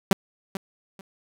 sawtooth tone with echo, 193.4 Hz, G3, 23 cents flat, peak -11 dBFS, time 0.11-0.13 s, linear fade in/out 2 ms, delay 440 ms, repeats 2, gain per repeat -13 dB, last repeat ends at 1.01 s, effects none

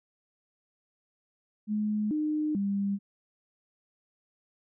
sine tone with pitch steps, 211.5 / 304.6 / 199.4 Hz, G#3 / D#4 / G3, +32 / -37 / +30 cents, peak -26 dBFS, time 1.67-2.99 s, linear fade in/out 50 ms, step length 440 ms, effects none

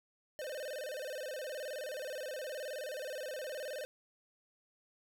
square tone with vibrato, 559 Hz, C#5, 14 cents sharp, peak -40 dBFS, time 0.39-3.85 s, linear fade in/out 0 ms, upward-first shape square, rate 19 Hz, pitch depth 140 cents each way, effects none

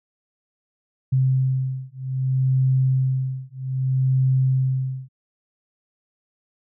sine beating tone pair, 130.81 / 131.44 Hz, C3 / C3, 0 / +8 cents, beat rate 0.63 Hz, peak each -21 dBFS, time 1.12-5.09 s, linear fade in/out 10 ms, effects none

